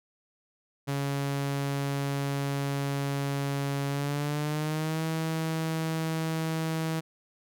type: tone with pitch glide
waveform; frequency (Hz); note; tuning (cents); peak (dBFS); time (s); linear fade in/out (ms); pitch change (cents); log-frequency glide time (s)
sawtooth; 140 to 160.82; C#3 to E3; +18 to -42; -24; 0.87-7.01; 20; +240; 3.89-5.04
effects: none

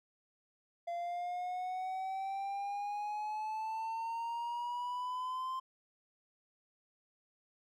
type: exponential sweep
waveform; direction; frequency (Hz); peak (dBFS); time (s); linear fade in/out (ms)
triangle; up; 685 to 1046.5; -34; 0.87-5.6; 10
effects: none

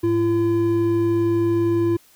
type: tone pair together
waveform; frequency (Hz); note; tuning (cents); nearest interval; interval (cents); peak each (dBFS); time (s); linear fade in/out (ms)
triangle; 106.63 / 339.7; G#2 / F4; +46 / -48; octave + minor sixth; 2006; -23 / -15; 0.03-1.97; 10
effects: white hiss -54 dBFS RMS until 2.15 s

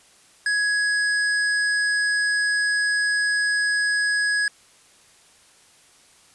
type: tone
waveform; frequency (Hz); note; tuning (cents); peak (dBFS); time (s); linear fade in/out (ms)
square; 1670; G#6; +9; -20; 0.46-4.48; 2
effects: white hiss -54 dBFS RMS until 6.34 s + resampled to 24000 Hz

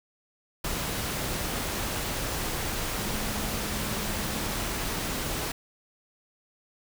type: tone in noise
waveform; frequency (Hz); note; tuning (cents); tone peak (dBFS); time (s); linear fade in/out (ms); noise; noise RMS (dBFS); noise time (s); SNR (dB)
sine; 208.8; G#3; +10; -38; 2.98-4.51; 5; pink; -31; 0.64-5.52; -10
effects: none

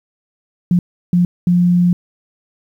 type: tone bursts at uneven times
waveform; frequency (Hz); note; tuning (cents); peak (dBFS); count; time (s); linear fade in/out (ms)
sine; 176.5; F3; +19; -9; 3; 0.71-0.79 / 1.13-1.25 / 1.47-1.93; 2
effects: 8-bit

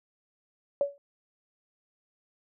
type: tone with exponential decay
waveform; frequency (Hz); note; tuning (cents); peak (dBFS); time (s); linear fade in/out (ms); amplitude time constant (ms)
sine; 566; C#5; +36; -19; 0.81-0.98; 1; 35
effects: none

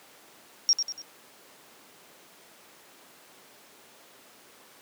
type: tone with echo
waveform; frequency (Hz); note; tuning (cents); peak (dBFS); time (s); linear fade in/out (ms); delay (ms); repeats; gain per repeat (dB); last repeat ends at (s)
sine; 5588; F8; 0; -17; 0.69-0.73; 0; 96; 3; -7; 1.018
effects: pink hiss -53 dBFS RMS until 4.81 s + high-pass 300 Hz 12 dB/octave

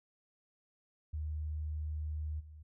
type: tone with level steps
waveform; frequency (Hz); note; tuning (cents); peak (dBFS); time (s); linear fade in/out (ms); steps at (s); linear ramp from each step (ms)
sine; 76.6; D#2; -27; -35 / -49; 1.13-2.63; 10; 2.39; 20
effects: none

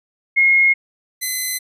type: tone pair in turn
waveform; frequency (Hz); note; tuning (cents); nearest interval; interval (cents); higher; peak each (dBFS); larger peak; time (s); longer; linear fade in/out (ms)
sine / 5% pulse; 2154 / 2033; C7 / B6; +50 / +50; minor second; 100; first; -10; neither; 0.36-0.74 / 1.21-1.59; neither; 20
effects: resampled to 32000 Hz

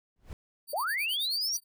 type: noise with exponential growth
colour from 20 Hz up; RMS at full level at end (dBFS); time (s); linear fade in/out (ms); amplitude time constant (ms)
brown; -37; 0.16-0.33; 1; 35
type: tone with tremolo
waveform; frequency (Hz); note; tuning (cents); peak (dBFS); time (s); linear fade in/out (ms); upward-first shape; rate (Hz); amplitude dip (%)
5% pulse; 4608; D8; -34; -28; 0.67-1.64; 50; sine; 9.3; 100
type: linear sweep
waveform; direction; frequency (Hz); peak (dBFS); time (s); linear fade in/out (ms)
sine; up; 528 to 5920; -28; 0.73-1.57; 5
effects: none

